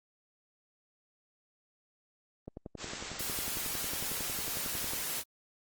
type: click train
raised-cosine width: 2 ms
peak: -28 dBFS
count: 28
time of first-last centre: 2.48-4.935 s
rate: 11 Hz
type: noise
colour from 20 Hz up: white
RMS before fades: -36 dBFS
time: 2.77-5.24 s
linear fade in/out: 50 ms
effects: Opus 24 kbps